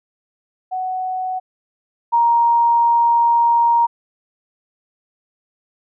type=tone pair in turn; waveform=sine; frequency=744 / 937.4 Hz; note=F#5 / A#5; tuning=+9 / +9 cents; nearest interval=major third; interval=400 cents; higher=second; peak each=-20 / -11 dBFS; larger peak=second; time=0.71-1.4 / 2.12-3.87 s; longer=second; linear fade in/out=20 ms; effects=none